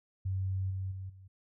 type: tone with level steps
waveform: sine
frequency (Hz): 95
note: F#2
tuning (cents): +46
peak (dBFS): -30 / -33 / -38 / -50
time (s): 0.25-1.28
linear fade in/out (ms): 10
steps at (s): 0.7 / 0.91 / 1.09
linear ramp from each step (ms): 10
effects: none